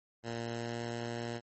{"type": "tone with pitch glide", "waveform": "10% pulse", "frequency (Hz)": [116.54, 117.76], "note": ["A#2", "A#2"], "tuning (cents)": [0, 18], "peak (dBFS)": -28, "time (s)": [0.23, 1.41], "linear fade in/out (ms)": 50, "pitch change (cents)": 18, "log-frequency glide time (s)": [0.38, 0.78], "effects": ["MP3 32 kbps"]}